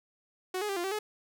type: tone with pitch steps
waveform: sawtooth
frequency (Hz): 370.6 / 419 / 393.8 / 348.2 / 385.7 / 424.2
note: F#4 / G#4 / G4 / F4 / G4 / G#4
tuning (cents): +3 / +15 / +8 / -5 / -28 / +37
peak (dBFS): -27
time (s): 0.54-0.99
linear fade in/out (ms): 5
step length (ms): 75
effects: none